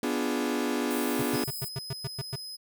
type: chord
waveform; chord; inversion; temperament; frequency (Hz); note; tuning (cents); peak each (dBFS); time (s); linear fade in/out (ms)
40% pulse; B diminished seventh; none; equal; 246.9 / 293.7 / 349.2 / 415.3; B3 / D4 / F4 / Ab4; 0 / 0 / 0 / 0; -30 / -31 / -34 / -33; 0.03-1.44; 2
type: high-pass noise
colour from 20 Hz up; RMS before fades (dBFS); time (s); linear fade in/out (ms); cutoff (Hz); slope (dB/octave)
white; -39; 0.9-1.69; 10; 7700; 96
type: tone bursts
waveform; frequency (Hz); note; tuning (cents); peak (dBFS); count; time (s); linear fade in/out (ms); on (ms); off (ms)
square; 133.6; C3; +36; -31; 9; 1.19-2.358; 5; 32; 110
type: tone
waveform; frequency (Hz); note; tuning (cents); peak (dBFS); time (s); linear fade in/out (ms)
40% pulse; 5060; D#8; +28; -37; 1.33-2.57; 20
effects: none